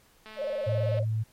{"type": "click train", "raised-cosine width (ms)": 0.3, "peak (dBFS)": -30, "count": 159, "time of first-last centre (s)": [0.26, 0.988], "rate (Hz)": 217}
{"type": "tone with vibrato", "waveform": "sine", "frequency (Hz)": 574, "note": "D5", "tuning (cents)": -40, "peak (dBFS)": -28, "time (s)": [0.36, 1.05], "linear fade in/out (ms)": 50, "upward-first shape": "square", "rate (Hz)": 18, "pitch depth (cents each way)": 98}
{"type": "tone", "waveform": "sine", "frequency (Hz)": 110, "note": "A2", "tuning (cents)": 0, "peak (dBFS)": -25, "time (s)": [0.66, 1.24], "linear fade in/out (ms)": 20}
{"effects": ["pink hiss -61 dBFS RMS until 1.32 s", "MP3 64 kbps"]}